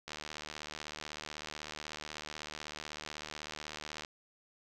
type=click train; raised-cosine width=0.2 ms; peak=-24 dBFS; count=303; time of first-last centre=0.08-4.048 s; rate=76.1 Hz; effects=none